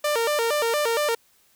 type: tone with vibrato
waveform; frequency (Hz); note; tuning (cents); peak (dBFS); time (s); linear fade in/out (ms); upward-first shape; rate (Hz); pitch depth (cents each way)
sawtooth; 523.3; C5; 0; -17; 0.04-1.15; 5; square; 4.3; 220
effects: white hiss -61 dBFS RMS until 1.55 s